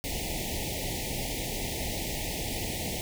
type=band-stop noise; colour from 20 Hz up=pink; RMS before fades=-33 dBFS; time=0.04-3.01 s; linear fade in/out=0 ms; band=880 to 1900 Hz; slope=96 dB/octave; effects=none